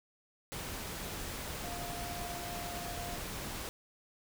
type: tone in noise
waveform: sine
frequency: 700 Hz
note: F5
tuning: 4 cents sharp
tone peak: -43 dBFS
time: 1.64-3.16 s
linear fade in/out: 0 ms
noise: pink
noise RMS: -41 dBFS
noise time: 0.52-3.69 s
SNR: -5 dB
effects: none